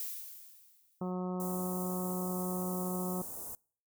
violet noise with exponential decay, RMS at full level -37 dBFS, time 0-1.11 s, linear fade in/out 1 ms, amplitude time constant 240 ms
harmonic tone, 182.2 Hz, F#3, 26 cents flat, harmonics 1 / 2 / 3 / 4 / 5 / 6 / 7, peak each -34 / -40 / -44 / -46 / -48 / -50 / -51 dBFS, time 1.01-3.22 s, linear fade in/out 5 ms
white band-stop noise, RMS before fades -43 dBFS, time 1.4-3.55 s, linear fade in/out 0 ms, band 960 to 7700 Hz, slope 24 dB/octave
effects noise-tail reverb RT60 0.5 s tail -26 dB re dry

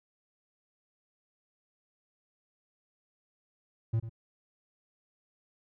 triangle tone with echo, 113.2 Hz, A2, 50 cents sharp, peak -23 dBFS, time 3.93-4 s, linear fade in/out 10 ms, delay 95 ms, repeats 1, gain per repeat -12 dB, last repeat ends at 4.095 s, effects none

